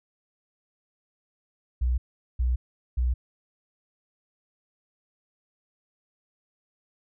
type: tone bursts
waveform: sine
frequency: 61.74 Hz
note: B1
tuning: in tune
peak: -21 dBFS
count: 3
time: 1.81-3.14 s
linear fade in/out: 10 ms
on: 170 ms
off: 410 ms
effects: none